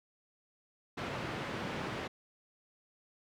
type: band-pass noise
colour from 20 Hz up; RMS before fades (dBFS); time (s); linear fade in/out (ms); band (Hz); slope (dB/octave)
pink; -39; 0.97-2.08; 10; 120 to 2700; 12
effects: none